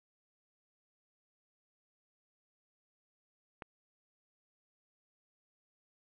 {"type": "click", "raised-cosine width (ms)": 0.5, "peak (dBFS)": -28, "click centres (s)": 3.622, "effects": ["resampled to 8000 Hz", "10-bit"]}